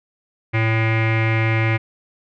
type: tone with low-pass filter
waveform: square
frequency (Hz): 111.8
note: A2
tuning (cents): +28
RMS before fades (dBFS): -18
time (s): 0.53-1.78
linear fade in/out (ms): 20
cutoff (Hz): 2200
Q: 7.1
effects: none